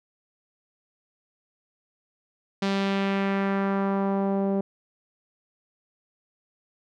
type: tone with low-pass filter sweep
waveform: sawtooth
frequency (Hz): 196.3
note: G3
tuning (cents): +3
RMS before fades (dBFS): -25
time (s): 2.62-4.61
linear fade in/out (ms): 5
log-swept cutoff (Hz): 4500 to 560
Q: 1.4
effects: none